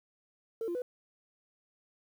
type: tone with pitch steps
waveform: sine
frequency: 451.6 / 346.2 / 495.9 Hz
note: A4 / F4 / B4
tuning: +45 / -15 / +7 cents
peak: -31 dBFS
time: 0.61-0.82 s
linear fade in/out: 2 ms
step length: 70 ms
effects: tanh soft clip ceiling -28 dBFS + 10-bit